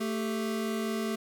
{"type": "tone cluster", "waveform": "square", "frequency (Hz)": [222.5, 393.5, 438.3], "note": ["A3", "G4", "A4"], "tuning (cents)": [20, 7, -7], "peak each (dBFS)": [-32, -36, -40], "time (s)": [0, 1.16], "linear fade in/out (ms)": 10, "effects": []}